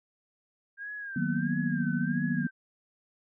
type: tone with vibrato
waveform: sine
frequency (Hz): 1597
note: G6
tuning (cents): +32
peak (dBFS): -36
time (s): 0.77-2.51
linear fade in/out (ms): 50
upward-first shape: sine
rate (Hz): 1.5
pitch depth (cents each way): 94
type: chord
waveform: sine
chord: B major seventh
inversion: first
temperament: equal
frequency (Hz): 155.56 / 185 / 233.1 / 246.9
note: D#3 / F#3 / A#3 / B3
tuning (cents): 0 / 0 / 0 / 0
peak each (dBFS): -32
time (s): 1.16-2.47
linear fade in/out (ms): 5
effects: none

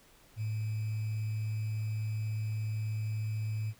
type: tone with sample-and-hold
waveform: sine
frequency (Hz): 108.2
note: A2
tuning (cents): -29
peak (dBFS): -31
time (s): 0.36-3.74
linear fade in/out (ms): 50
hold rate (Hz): 2450
effects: pink hiss -61 dBFS RMS until 3.79 s

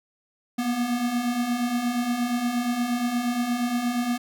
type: beating tone pair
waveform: square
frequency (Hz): 235.5 / 244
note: A#3 / B3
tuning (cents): +18 / -21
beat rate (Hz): 8.5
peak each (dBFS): -31 / -25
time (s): 0.58-4.18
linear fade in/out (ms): 10
effects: none

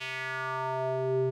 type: tone with band-pass filter sweep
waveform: square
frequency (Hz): 130.81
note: C3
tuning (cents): 0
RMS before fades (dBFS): -31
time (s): 0-1.31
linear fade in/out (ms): 20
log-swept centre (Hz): 2800 to 320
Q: 2.8
effects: none

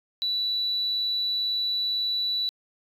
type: tone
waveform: sine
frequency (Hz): 3951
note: B7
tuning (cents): 0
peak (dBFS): -23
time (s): 0.22-2.49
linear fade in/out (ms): 0
effects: tanh soft clip ceiling -19 dBFS

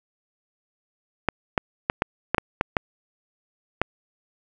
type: clicks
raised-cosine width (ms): 0.5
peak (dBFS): -4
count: 9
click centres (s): 1.287 / 1.578 / 1.899 / 2.021 / 2.346 / 2.382 / 2.611 / 2.768 / 3.816
effects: none

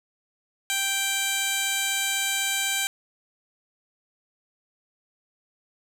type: tone with band-pass filter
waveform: 15% pulse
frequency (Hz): 784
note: G5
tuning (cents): 0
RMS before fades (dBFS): -26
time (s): 0.7-2.87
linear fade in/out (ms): 0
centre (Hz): 7600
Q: 0.61
effects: none

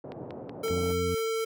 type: band-pass noise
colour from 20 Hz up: white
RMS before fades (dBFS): -41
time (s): 0.04-0.92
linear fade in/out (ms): 2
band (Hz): 100 to 650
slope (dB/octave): 24
type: click train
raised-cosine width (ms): 0.3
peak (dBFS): -28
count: 4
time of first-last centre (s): 0.12-0.682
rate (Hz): 5.34
type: tone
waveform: square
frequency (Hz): 448.2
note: A4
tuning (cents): +32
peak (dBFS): -28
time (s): 0.63-1.45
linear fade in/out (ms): 10
type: harmonic tone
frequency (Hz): 88.2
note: F2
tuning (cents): +18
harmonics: 1 / 2 / 3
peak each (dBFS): -32 / -35 / -37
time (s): 0.7-1.15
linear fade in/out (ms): 5
effects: none

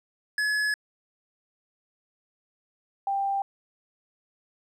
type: tone pair in turn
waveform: square / sine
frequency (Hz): 1700 / 789.9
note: G#6 / G5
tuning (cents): +40 / +13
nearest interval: octave + minor second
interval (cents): 1327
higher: first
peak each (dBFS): -24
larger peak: neither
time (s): 0.38-0.74 / 3.07-3.42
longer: first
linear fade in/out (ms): 2
effects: low-pass 8000 Hz 12 dB/octave + 11-bit

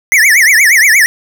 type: tone with vibrato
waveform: square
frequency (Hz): 1990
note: B6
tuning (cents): +13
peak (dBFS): -5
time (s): 0.12-1.06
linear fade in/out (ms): 0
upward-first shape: triangle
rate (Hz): 8.5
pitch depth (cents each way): 290
effects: 7-bit

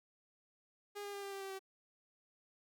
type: tone with pitch steps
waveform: sawtooth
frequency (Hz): 409.1 / 404.9 / 400.7 / 396.5 / 392.4 / 388.4 / 384.4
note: G#4 / G#4 / G4 / G4 / G4 / G4 / G4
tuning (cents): -26 / -44 / +38 / +20 / +2 / -16 / -34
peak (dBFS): -39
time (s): 0.95-1.594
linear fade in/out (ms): 20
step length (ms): 92
effects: none

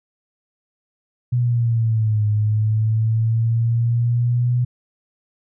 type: linear two-way sweep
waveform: sine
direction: down then up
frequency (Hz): 123.47 to 105.2 to 123.47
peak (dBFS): -15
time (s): 1.32-4.65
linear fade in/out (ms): 10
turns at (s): 2.26
effects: none

